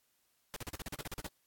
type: noise bursts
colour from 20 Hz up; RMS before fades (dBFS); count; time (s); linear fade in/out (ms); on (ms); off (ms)
pink; -41; 12; 0.54-1.267; 0; 23; 41
effects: white hiss -75 dBFS RMS until 1.46 s + AAC 64 kbps